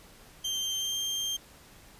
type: tone with pitch glide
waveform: 30% pulse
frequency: 3147 to 3176 Hz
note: G7 to G7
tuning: +6 to +22 cents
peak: -27 dBFS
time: 0.44-1.37 s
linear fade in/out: 10 ms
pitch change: +16 cents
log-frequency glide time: 0.75-0.98 s
effects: pink hiss -54 dBFS RMS until 1.99 s + resampled to 32000 Hz